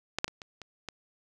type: clicks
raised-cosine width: 0.2 ms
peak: -12 / -8 / -23 / -25 / -26 / -20 dBFS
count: 6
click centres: 0.186 / 0.244 / 0.28 / 0.418 / 0.617 / 0.887 s
effects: none